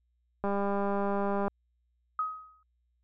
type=click train; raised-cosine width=1 ms; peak=-18 dBFS; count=209; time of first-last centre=0.44-1.48 s; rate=200 Hz
type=tone with exponential decay; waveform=sine; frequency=1262 Hz; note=D#6; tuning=24 cents sharp; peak=-25 dBFS; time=2.19-2.63 s; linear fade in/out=2 ms; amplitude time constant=94 ms
effects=added 60 Hz sine -70 dBFS peak until 3.03 s